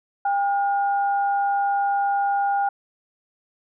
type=tone pair together; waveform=sine; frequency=801 / 1429.7 Hz; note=G5 / F6; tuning=+37 / +40 cents; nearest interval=minor seventh; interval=1003 cents; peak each=-19 / -30 dBFS; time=0.25-2.69 s; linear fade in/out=5 ms; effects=none

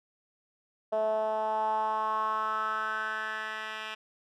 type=tone with band-pass filter sweep; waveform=10% pulse; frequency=217.3 Hz; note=A3; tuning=21 cents flat; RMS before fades=-31 dBFS; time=0.92-3.95 s; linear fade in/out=10 ms; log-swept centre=620 to 2300 Hz; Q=4.9; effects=none

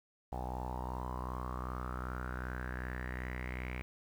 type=tone with low-pass filter sweep; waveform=sawtooth; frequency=62.6 Hz; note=B1; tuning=24 cents sharp; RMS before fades=-40 dBFS; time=0.32-3.82 s; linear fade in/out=0 ms; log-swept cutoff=790 to 2300 Hz; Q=7.3; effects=10-bit

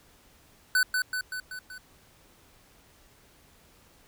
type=tone with echo; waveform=square; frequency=1500 Hz; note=F#6; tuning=23 cents sharp; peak=-21 dBFS; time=0.75-0.83 s; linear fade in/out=2 ms; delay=190 ms; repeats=5; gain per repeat=-4 dB; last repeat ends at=1.78 s; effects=pink hiss -59 dBFS RMS until 4.07 s

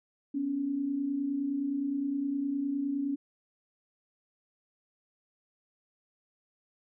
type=tone pair together; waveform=sine; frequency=252 / 281.7 Hz; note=B3 / C#4; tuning=+35 / +28 cents; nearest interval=major second; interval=193 cents; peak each=-37 / -29 dBFS; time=0.34-3.16 s; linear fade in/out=10 ms; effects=none

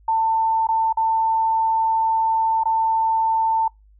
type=tone with dropouts; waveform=sine; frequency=894 Hz; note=A5; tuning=27 cents sharp; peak=-16 dBFS; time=0.08-3.68 s; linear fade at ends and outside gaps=5 ms; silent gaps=0.671-0.687 / 0.927-0.971 / 2.636-2.655 s; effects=noise-tail reverb RT60 0.2 s tail -26 dB re dry + added 51 Hz sine -49 dBFS peak until 3.99 s

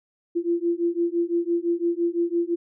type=beating tone pair; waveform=sine; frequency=339.4 / 345.3 Hz; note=F4 / F4; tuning=-49 / -20 cents; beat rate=5.9 Hz; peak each=-24 / -24 dBFS; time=0.35-2.56 s; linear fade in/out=20 ms; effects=none

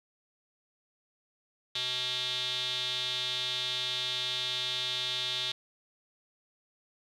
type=tone with band-pass filter; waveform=square; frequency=125.9 Hz; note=B2; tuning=34 cents sharp; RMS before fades=-33 dBFS; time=1.75-5.52 s; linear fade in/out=5 ms; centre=3600 Hz; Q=6.8; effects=none

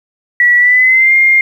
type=tone with pitch glide; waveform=sine; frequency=1942 to 2118 Hz; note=B6 to C7; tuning=-30 to +21 cents; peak=-5 dBFS; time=0.4-1.41 s; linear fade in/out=2 ms; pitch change=+151 cents; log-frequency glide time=0.57-1.14 s; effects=7-bit

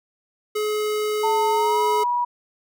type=tone; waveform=square; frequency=424.5 Hz; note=G#4; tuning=38 cents sharp; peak=-22 dBFS; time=0.55-2.04 s; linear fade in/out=10 ms
type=tone with pitch glide; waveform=sine; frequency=899 to 969.1 Hz; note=A5 to B5; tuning=+37 to -33 cents; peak=-19 dBFS; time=1.23-2.25 s; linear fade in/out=10 ms; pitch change=+130 cents; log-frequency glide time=1.49-1.81 s
effects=none

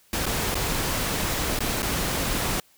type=noise with dropouts; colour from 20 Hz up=pink; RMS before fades=-26 dBFS; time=0.13-2.6 s; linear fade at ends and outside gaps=2 ms; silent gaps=0.257-0.263 / 0.545-0.553 / 1.59-1.604 / 1.822-1.828 s; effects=white hiss -59 dBFS RMS until 2.77 s

